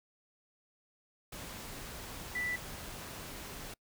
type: tone in noise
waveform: sine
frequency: 1975.5 Hz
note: B6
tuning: in tune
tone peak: -33 dBFS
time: 2.35-2.56 s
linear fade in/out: 5 ms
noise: pink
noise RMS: -45 dBFS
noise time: 1.32-3.74 s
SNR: +9 dB
effects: noise-tail reverb RT60 0.1 s tail -25 dB re dry